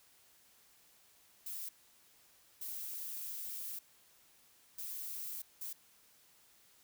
violet noise bursts at uneven times, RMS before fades -43 dBFS, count 4, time 1.46-1.69 / 2.61-3.79 / 4.78-5.42 / 5.61-5.73 s, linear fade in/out 5 ms, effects white hiss -66 dBFS RMS until 6.83 s

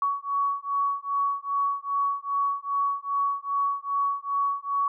sine beating tone pair, 1122 / 1124.5 Hz, C#6 / C#6, +21 / +24 cents, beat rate 2.5 Hz, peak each -27 dBFS, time 0.02-4.88 s, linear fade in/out 2 ms, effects none

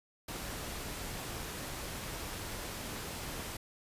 pink noise, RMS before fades -41 dBFS, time 0.28-3.57 s, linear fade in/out 5 ms, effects resampled to 32000 Hz

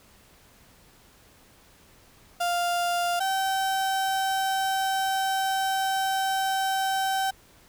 35% pulse tone pair in turn, 698.5 / 771 Hz, F5 / G5, 0 / -29 cents, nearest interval major second, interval 171 cents, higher second, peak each -22 dBFS, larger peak neither, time 2.4-3.2 / 3.2-7.31 s, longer second, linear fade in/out 10 ms, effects pink hiss -56 dBFS RMS until 7.68 s

